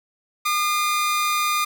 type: tone pair together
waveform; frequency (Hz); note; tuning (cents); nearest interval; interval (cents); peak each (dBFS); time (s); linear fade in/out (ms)
sawtooth; 1213 / 2072; D#6 / C7; -44 / -17; major sixth; 927; -16 / -28; 0.45-1.65; 10
effects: none